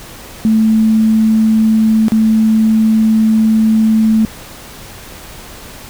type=tone with dropouts; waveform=sine; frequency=220 Hz; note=A3; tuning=in tune; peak=-7 dBFS; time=0.45-4.25 s; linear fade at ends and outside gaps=0 ms; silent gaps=2.083-2.12 s; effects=pink hiss -33 dBFS RMS until 5.89 s